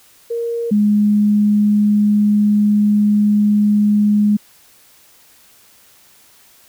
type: tone pair in turn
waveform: sine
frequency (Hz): 467.1 / 208.1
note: A#4 / G#3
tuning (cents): +3 / +4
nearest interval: octave + major second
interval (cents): 1399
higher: first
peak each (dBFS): -18 / -10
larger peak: second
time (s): 0.3-0.71 / 0.71-4.37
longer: second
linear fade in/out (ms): 10
effects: white hiss -49 dBFS RMS until 6.68 s